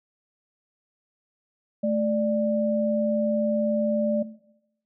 sine tone pair together, 218.1 / 590.7 Hz, A3 / D5, -15 / +10 cents, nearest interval octave + perfect fourth, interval 1725 cents, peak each -24 dBFS, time 1.83-4.23 s, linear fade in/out 10 ms, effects noise-tail reverb RT60 0.8 s tail -17 dB re dry

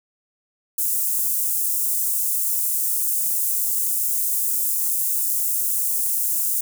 white high-pass noise, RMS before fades -22 dBFS, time 0.78-6.61 s, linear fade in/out 5 ms, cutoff 7900 Hz, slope 24 dB/octave, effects none

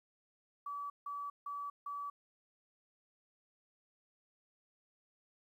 sine tone bursts, 1147 Hz, D6, 41 cents flat, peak -39 dBFS, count 4, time 0.66-2.1 s, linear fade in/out 5 ms, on 240 ms, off 160 ms, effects 12-bit

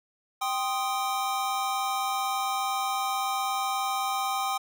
square chord, C minor, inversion second, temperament equal, 784 / 1046.5 / 1244.5 Hz, G5 / C6 / Eb6, 0 / 0 / 0 cents, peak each -30 / -35 / -32 dBFS, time 0.41-4.58 s, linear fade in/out 10 ms, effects none

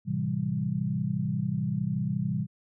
sine chord, A minor seventh, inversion none, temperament equal, 110 / 130.81 / 164.81 / 196 Hz, A2 / C3 / E3 / G3, 0 / 0 / 0 / 0 cents, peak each -36 / -31 / -31 / -31 dBFS, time 0.05-2.47 s, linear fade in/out 50 ms, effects none

